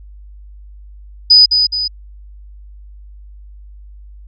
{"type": "tone with echo", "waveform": "sine", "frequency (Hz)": 4978, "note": "D#8", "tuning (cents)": 0, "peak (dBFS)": -3, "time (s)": [1.3, 1.46], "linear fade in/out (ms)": 10, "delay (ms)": 210, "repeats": 2, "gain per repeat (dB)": -6, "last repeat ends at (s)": 1.88, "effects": ["added 50 Hz sine -34 dBFS peak until 4.27 s"]}